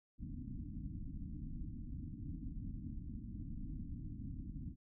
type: low-pass noise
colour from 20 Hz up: pink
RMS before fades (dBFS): -45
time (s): 0.18-4.76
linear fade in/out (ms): 50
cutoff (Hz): 300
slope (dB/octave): 96
effects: none